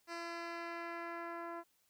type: tone with low-pass filter sweep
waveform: 10% pulse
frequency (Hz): 339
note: E4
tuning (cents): +49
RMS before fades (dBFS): -44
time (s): 0.07-1.64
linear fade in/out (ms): 50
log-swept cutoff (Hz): 6200 to 1100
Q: 1
effects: white hiss -75 dBFS RMS until 1.89 s